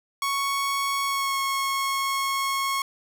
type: tone with pitch glide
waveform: sawtooth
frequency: 1109 to 1093.1 Hz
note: C#6 to C#6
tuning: 0 to -25 cents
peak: -20 dBFS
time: 0.22-2.82 s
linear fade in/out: 2 ms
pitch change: -25 cents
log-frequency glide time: 1.05-1.37 s
effects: none